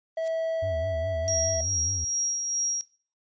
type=noise with exponential growth; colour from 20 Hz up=blue; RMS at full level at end=-39 dBFS; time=0.16-0.28 s; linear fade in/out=2 ms; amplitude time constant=25 ms
type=tone with pitch glide; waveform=triangle; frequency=651 to 655.1 Hz; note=E5 to E5; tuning=-22 to -11 cents; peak=-24 dBFS; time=0.17-1.61 s; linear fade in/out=5 ms; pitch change=+11 cents; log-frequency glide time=0.46-0.97 s
type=tone with vibrato; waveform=triangle; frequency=87.31 Hz; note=F2; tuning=in tune; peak=-29 dBFS; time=0.62-2.05 s; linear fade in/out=10 ms; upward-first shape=sine; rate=4.8 Hz; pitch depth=190 cents each way
type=tone with tremolo; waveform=sine; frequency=5650 Hz; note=F8; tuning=19 cents sharp; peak=-24 dBFS; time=1.28-2.81 s; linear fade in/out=0 ms; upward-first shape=sine; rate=2.4 Hz; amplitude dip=40%
effects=noise-tail reverb RT60 0.4 s tail -18 dB re dry + resampled to 16000 Hz